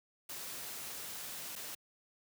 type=noise with dropouts; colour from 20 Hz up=white; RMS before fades=-44 dBFS; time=0.29-1.75 s; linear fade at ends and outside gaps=5 ms; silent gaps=1.556-1.56 s; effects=high-pass 80 Hz 12 dB/octave